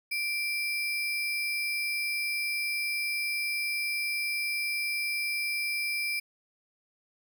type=tone with sample-and-hold; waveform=sine; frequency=2350 Hz; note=D7; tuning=1 cent sharp; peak=-28 dBFS; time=0.11-6.2 s; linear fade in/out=10 ms; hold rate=7350 Hz; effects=none